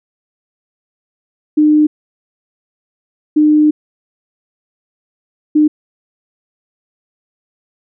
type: tone bursts at uneven times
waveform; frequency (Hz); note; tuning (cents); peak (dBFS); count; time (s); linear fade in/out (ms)
sine; 302.9; D#4; -46; -6; 3; 1.57-1.87 / 3.36-3.71 / 5.55-5.68; 10
effects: none